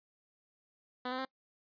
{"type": "tone with pitch steps", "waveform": "10% pulse", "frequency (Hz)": [250.4, 256.8, 263.5], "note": ["B3", "C4", "C4"], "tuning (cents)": [24, -32, 12], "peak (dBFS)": -27, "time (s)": [1.05, 1.251], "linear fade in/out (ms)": 5, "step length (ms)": 67, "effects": ["noise-tail reverb RT60 0.1 s tail -24 dB re dry", "resampled to 11025 Hz"]}